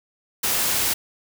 white noise, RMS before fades -22 dBFS, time 0.43-0.94 s, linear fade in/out 10 ms, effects none

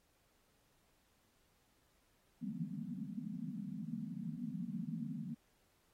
white band-pass noise, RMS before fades -43 dBFS, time 2.41-5.35 s, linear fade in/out 20 ms, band 150 to 250 Hz, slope 96 dB/octave, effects pink hiss -75 dBFS RMS until 5.93 s + AAC 48 kbps

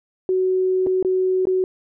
sine tone with dropouts, 372.7 Hz, F#4, 13 cents sharp, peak -16 dBFS, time 0.29-1.64 s, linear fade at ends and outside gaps 1 ms, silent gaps 0.864-0.869 / 1.027-1.048 / 1.454-1.47 s, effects none

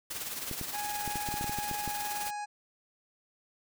white noise with tremolo, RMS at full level -36 dBFS, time 0.1-2.31 s, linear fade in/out 10 ms, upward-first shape sine, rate 19 Hz, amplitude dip 50%
clicks, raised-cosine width 3 ms, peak -25 dBFS, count 12, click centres 0.513 / 0.613 / 1.077 / 1.157 / 1.288 / 1.341 / 1.411 / 1.443 / 1.495 / 1.587 / 1.713 / 1.877 s
harmonic tone, 830.6 Hz, G#5, in tune, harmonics 1 / 2 / 3 / 5 / 6 / 7 / 8 / 9 / 10, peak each -35 / -45 / -49 / -55 / -56 / -55 / -58 / -57 / -55 dBFS, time 0.73-2.46 s, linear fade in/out 20 ms
effects none

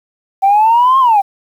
sine exponential two-way sweep, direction up then down, 767 to 1082 to 767 Hz, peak -5 dBFS, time 0.42-1.22 s, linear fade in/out 20 ms, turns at 0.99 s, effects tanh soft clip ceiling -3 dBFS + 7-bit

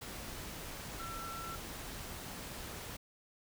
sine tone in noise, 1344 Hz, E6, 33 cents sharp, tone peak -43 dBFS, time 0.99-1.56 s, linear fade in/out 10 ms, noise pink, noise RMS -45 dBFS, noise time 0.01-2.97 s, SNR -1 dB, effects none

